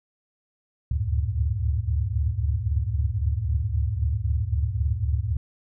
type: tone cluster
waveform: sine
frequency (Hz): 70.8 / 74.6 / 92.3 / 102.5 / 110.5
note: C#2 / D2 / F#2 / G#2 / A2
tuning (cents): +37 / +28 / -4 / -22 / +8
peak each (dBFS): -26 / -28 / -29 / -33 / -28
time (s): 0.91-5.37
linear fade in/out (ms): 5
effects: none